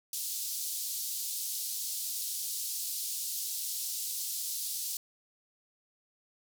white band-pass noise, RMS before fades -36 dBFS, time 0.13-4.97 s, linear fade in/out 2 ms, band 4000 to 16000 Hz, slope 24 dB/octave, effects none

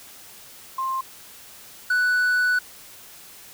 sine / triangle tone pair in turn, 1055 / 1484.3 Hz, C6 / F#6, +14 / +5 cents, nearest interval tritone, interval 591 cents, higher second, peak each -23 / -16 dBFS, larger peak second, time 0.78-1.01 / 1.9-2.59 s, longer second, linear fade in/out 5 ms, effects white hiss -45 dBFS RMS until 3.53 s

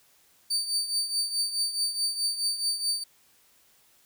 30% pulse tone with tremolo, 4601 Hz, D8, 36 cents flat, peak -20 dBFS, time 0.5-3.04 s, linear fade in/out 10 ms, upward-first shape triangle, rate 4.7 Hz, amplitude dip 75%, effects white hiss -62 dBFS RMS until 4.05 s

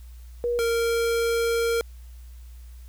sine / square tone pair in turn, 479.3 / 463.8 Hz, A#4 / A#4, +48 / -9 cents, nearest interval minor second, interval 57 cents, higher first, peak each -22 dBFS, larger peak neither, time 0.44-0.59 / 0.59-1.81 s, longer second, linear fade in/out 0 ms, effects added 60 Hz sine -40 dBFS peak until 2.88 s + white hiss -59 dBFS RMS until 2.88 s

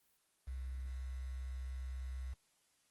sine tone with quantisation, 64.6 Hz, C2, 21 cents flat, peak -40 dBFS, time 0.47-2.34 s, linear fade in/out 10 ms, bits 10, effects white hiss -75 dBFS RMS until 2.9 s + Opus 24 kbps

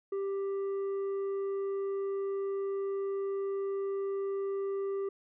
sine tone with tanh clipping, 393.3 Hz, G4, 6 cents sharp, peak -32 dBFS, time 0.12-5.09 s, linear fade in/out 5 ms, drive 5 dB, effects none

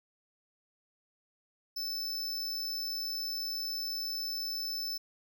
square tone, 5274 Hz, E8, in tune, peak -34 dBFS, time 1.76-4.98 s, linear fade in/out 10 ms, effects none

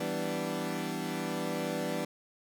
20% pulse chord, E minor seventh, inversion none, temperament equal, 164.81 / 196 / 246.9 / 293.7 Hz, E3 / G3 / B3 / D4, 0 / 0 / 0 / 0 cents, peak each -33 dBFS, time 0-2.05 s, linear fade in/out 5 ms, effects none

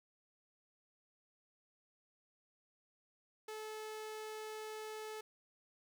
sawtooth tone, 432.8 Hz, A4, 29 cents flat, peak -40 dBFS, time 3.48-5.21 s, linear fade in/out 5 ms, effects none

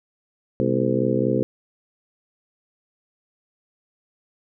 harmonic tone with a mistuned harmonic, 64.3 Hz, C2, 30 cents flat, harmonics 2 / 3 / 4 / 5 / 6 / 7 / 8, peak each -26 / -26 / -26 / -26 / -26 / -26 / -26 dBFS, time 0.6-1.43 s, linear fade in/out 0 ms, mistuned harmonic 3, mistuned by +130 cents, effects none

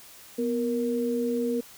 sine tone pair together, 246 / 468.9 Hz, B3 / A#4, -7 / +10 cents, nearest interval major seventh, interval 1117 cents, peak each -27 dBFS, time 0.38-1.61 s, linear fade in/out 10 ms, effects white hiss -49 dBFS RMS until 1.77 s

